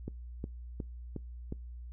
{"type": "click train", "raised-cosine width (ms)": 3, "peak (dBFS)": -24, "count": 5, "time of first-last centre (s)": [0.08, 1.524], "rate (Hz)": 2.77, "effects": ["noise-tail reverb RT60 0.2 s tail -24 dB re dry", "added 60 Hz sine -42 dBFS peak until 1.92 s"]}